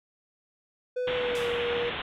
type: tone with pitch glide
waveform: triangle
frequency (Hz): 499.7 to 478.2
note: B4 to A#4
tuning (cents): +20 to +44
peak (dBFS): -25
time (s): 0.96-1.9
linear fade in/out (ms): 10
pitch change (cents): -76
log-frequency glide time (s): 1.11-1.45
type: low-pass noise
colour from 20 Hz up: white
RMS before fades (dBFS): -34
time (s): 1.07-2.02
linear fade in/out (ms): 5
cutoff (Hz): 3600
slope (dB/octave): 96
type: noise with exponential decay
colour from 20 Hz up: white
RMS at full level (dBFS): -38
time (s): 1.35-1.79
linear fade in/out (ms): 2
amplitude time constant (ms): 94
effects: low-pass 9000 Hz 12 dB/octave